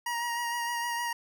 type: tone with vibrato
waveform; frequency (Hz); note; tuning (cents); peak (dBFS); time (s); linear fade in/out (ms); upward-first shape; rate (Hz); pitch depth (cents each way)
25% pulse; 947; A#5; +27; -26; 0.06-1.13; 5; sine; 6.5; 23
effects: none